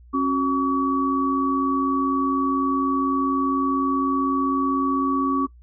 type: tone cluster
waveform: sine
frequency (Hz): 271 / 366.9 / 1135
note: C#4 / F#4 / C#6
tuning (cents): -39 / -15 / +41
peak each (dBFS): -21 / -30 / -22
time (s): 0.13-5.47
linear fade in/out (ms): 20
effects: noise-tail reverb RT60 0.1 s tail -20 dB re dry + added 60 Hz sine -45 dBFS peak until 5.62 s